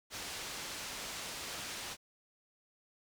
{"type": "low-pass noise", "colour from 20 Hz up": "white", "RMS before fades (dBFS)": -43, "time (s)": [0.1, 1.97], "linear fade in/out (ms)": 50, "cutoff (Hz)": 6300, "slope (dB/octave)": 12, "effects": []}